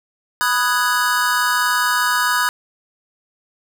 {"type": "chord", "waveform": "square", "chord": "G# minor seventh", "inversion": "first", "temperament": "equal", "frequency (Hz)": [987.8, 1244.5, 1480, 1661.2], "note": ["B5", "D#6", "F#6", "G#6"], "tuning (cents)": [0, 0, 0, 0], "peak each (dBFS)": -22, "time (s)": [0.41, 2.49], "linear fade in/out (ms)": 0, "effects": []}